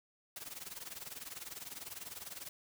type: noise with tremolo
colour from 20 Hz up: white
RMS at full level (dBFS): -43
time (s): 0.36-2.49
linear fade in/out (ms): 2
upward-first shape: triangle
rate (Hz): 20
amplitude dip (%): 90
effects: none